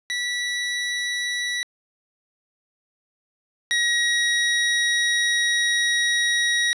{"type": "tone pair in turn", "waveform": "25% pulse", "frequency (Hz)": [1951, 1899.8], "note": ["B6", "A#6"], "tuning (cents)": [-22, 32], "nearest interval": "unison", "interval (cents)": 46, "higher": "first", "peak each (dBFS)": [-20, -15], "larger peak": "second", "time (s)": [[0.1, 1.63], [3.71, 6.73]], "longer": "second", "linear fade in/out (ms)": 0, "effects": ["resampled to 22050 Hz", "9-bit"]}